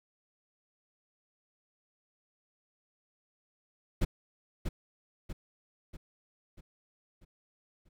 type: noise with echo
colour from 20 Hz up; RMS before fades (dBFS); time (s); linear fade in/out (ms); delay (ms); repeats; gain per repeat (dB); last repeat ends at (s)
brown; -26; 4.01-4.05; 10; 640; 6; -6; 7.89
effects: none